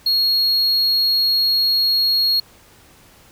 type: tone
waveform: triangle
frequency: 4300 Hz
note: C8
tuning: 47 cents sharp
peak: -13 dBFS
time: 0.06-2.4 s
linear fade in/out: 5 ms
effects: pink hiss -49 dBFS RMS until 3.31 s